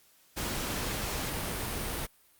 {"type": "noise", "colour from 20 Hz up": "pink", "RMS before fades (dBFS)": -34, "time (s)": [0.36, 2.07], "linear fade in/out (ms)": 20, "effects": ["white hiss -63 dBFS RMS until 2.39 s", "Opus 48 kbps"]}